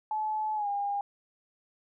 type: tone with pitch glide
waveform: sine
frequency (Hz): 861 to 808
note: A5 to G#5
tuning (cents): -38 to -48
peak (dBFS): -28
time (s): 0.11-1.01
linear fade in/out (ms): 2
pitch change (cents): -110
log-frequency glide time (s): 0.55-0.68
effects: none